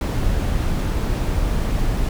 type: noise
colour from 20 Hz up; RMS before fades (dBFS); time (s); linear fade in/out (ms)
brown; -20; 0.01-2.09; 2
effects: none